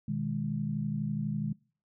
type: chord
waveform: sine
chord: G# minor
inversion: first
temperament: equal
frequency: 123.47 / 155.56 / 207.7 Hz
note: B2 / D#3 / G#3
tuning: 0 / 0 / 0 cents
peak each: -37 / -33 / -33 dBFS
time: 0.08-1.53 s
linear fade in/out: 5 ms
effects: noise-tail reverb RT60 0.4 s tail -23 dB re dry